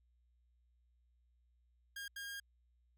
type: tone bursts at uneven times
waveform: sawtooth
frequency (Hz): 1619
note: G#6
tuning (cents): -45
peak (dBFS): -40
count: 2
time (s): 1.96-2.08 / 2.16-2.4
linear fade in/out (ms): 5
effects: added 60 Hz sine -70 dBFS peak until 2.97 s